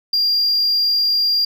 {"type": "tone", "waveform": "sine", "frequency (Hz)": 4786, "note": "D8", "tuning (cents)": 32, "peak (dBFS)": -12, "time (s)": [0.13, 1.45], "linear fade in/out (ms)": 5, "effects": ["tanh soft clip ceiling -12 dBFS"]}